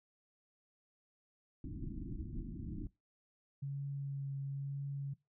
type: low-pass noise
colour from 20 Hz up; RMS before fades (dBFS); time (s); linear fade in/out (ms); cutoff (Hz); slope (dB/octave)
pink; -43; 1.64-2.87; 2; 340; 96
type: tone with vibrato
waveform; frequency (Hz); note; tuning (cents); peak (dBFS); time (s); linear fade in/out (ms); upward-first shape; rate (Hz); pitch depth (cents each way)
sine; 139; C#3; +5; -37; 3.62-5.14; 10; triangle; 1; 16
effects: noise-tail reverb RT60 0.2 s tail -20 dB re dry